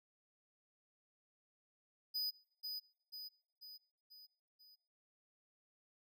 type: tone with echo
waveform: square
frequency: 4976 Hz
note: D#8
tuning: 1 cent flat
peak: -37 dBFS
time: 2.14-2.31 s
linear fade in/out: 20 ms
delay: 490 ms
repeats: 5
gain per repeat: -5 dB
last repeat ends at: 4.76 s
effects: noise-tail reverb RT60 0.9 s tail -26 dB re dry